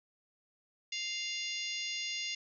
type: harmonic tone with a mistuned harmonic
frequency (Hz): 698.5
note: F5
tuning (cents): 0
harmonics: 3 / 4 / 5 / 6 / 7 / 8 / 9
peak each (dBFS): -42 / -40 / -43 / -47 / -42 / -48 / -45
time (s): 0.92-2.35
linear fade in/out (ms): 5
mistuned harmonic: 9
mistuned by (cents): +70
effects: none